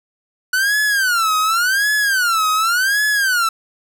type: tone with vibrato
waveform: 45% pulse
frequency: 1468 Hz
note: F#6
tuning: 14 cents flat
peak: -14 dBFS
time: 0.53-3.49 s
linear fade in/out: 5 ms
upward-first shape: sine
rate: 0.89 Hz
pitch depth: 260 cents each way
effects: none